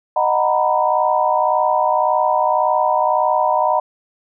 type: chord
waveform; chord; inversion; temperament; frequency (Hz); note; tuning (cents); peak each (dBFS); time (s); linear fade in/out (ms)
sine; B major seventh; first; just; 617.4 / 740.8 / 926 / 987.8; D#5 / F#5 / A#5 / B5; -14 / +2 / -12 / 0; -19; 0.16-3.8; 5
effects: none